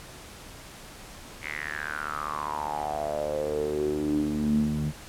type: tone with band-pass filter sweep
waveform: sawtooth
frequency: 75.1 Hz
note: D2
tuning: 39 cents sharp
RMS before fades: -29 dBFS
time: 1.41-4.93 s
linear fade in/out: 50 ms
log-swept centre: 2200 to 170 Hz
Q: 8.7
effects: pink hiss -45 dBFS RMS until 5.08 s + low-pass 12000 Hz 12 dB/octave